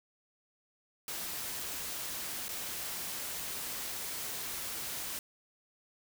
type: noise with dropouts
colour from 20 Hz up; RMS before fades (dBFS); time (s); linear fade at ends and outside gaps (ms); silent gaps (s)
white; -39; 1.08-5.19; 1; 2.483-2.49
effects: none